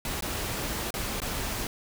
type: noise with dropouts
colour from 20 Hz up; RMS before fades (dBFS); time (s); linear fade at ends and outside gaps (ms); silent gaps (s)
pink; -32; 0.05-1.67; 1; 0.208-0.223 / 0.906-0.94 / 1.202-1.218
effects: none